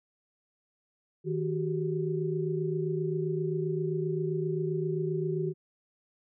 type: tone cluster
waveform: sine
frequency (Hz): 157.4 / 370.4 / 398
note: D#3 / F#4 / G4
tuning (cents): +20 / +2 / +26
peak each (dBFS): -31 / -31 / -36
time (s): 1.24-5.54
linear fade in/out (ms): 50
effects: none